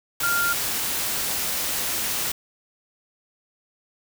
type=tone in noise; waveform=sine; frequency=1396.9 Hz; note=F6; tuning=in tune; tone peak=-21 dBFS; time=0.23-0.53 s; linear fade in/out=5 ms; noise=white; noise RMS=-26 dBFS; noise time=0.2-2.32 s; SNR=+2 dB; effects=none